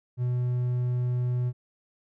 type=tone; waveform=triangle; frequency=123.7 Hz; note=B2; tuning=3 cents sharp; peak=-22 dBFS; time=0.17-1.53 s; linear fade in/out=50 ms; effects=none